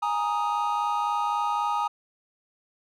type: chord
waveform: triangle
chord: Ab suspended second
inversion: none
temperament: just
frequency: 830.6 / 934.4 / 1245.9 Hz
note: Ab5 / Bb5 / Eb6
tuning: 0 / +4 / +2 cents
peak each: -26 dBFS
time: 0.02-1.88 s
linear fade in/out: 10 ms
effects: tanh soft clip ceiling -13 dBFS